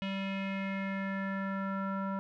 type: tone with low-pass filter sweep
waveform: square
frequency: 194.4 Hz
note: G3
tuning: 14 cents flat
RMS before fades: -35 dBFS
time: 0.02-2.19 s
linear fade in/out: 0 ms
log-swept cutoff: 2900 to 1200 Hz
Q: 4
effects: none